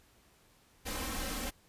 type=noise with comb filter; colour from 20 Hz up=pink; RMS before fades=-37 dBFS; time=0.85-1.51 s; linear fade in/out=20 ms; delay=3.8 ms; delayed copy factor=+0.9; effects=pink hiss -65 dBFS RMS until 1.68 s + resampled to 32000 Hz